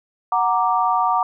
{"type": "chord", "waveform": "sine", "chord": "Gb augmented", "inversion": "none", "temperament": "equal", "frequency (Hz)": [740, 932.3, 1174.7], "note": ["Gb5", "Bb5", "D6"], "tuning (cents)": [0, 0, 0], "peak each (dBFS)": -20, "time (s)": [0.32, 1.23], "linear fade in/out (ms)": 2, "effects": []}